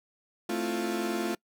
35% pulse chord, F major seventh, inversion first, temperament equal, 220 / 261.6 / 329.6 / 349.2 Hz, A3 / C4 / E4 / F4, 0 / 0 / 0 / 0 cents, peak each -32 / -36 / -35 / -30 dBFS, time 0.49-1.35 s, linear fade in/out 5 ms, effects noise-tail reverb RT60 0.1 s tail -24 dB re dry

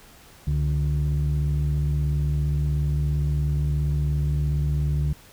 sine tone pair together, 69.3 / 146.38 Hz, C#2 / D3, 0 / -5 cents, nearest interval octave + minor second, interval 1295 cents, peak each -21 dBFS, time 0.47-5.13 s, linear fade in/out 5 ms, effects tanh soft clip ceiling -17 dBFS + pink hiss -50 dBFS RMS until 5.32 s

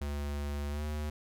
square tone with pitch glide, 72.2 to 75.22 Hz, D2 to D2, -29 to +42 cents, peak -34 dBFS, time 0.01-1.1 s, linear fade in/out 5 ms, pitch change +71 cents, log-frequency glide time 0.69-0.84 s, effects none

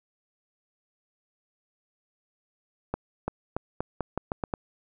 accelerating click train, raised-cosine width 1 ms, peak -14 dBFS, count 9, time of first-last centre 2.94-4.538 s, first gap 340 ms, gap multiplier 0.84, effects none

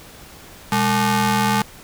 sawtooth ring-modulated tone, 329.6 Hz, E4, in tune, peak -9 dBFS, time 0.72-1.62 s, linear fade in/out 2 ms, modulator 535 Hz, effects pink hiss -42 dBFS RMS until 1.83 s

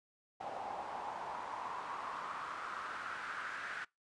pink noise with band-pass filter sweep, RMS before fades -43 dBFS, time 0.4-3.85 s, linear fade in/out 10 ms, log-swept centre 760 to 1600 Hz, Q 4.3, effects noise-tail reverb RT60 0.2 s tail -24 dB re dry + resampled to 22050 Hz

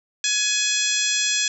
harmonic tone with a mistuned harmonic, 841 Hz, G#5, 22 cents sharp, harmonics 2 / 3 / 4 / 5 / 6 / 7 / 8 / 9, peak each -30 / -27 / -25 / -30 / -30 / -26 / -30 / -27 dBFS, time 0.24-1.48 s, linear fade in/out 2 ms, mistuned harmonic 9, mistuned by -21 cents, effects none

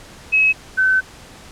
sine tone pair in turn, 2565 / 1525.2 Hz, E7 / G6, -48 / -48 cents, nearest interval major sixth, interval 900 cents, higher first, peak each -11 / -12 dBFS, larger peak first, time 0.32-0.53 / 0.77-1.01 s, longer second, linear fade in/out 20 ms, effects pink hiss -41 dBFS RMS until 1.51 s + low-pass 9000 Hz 12 dB/octave

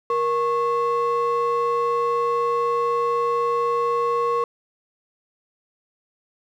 triangle ring-modulated tone, 784 Hz, G5, in tune, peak -13 dBFS, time 0.1-4.44 s, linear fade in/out 2 ms, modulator 312 Hz, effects tanh soft clip ceiling -12 dBFS

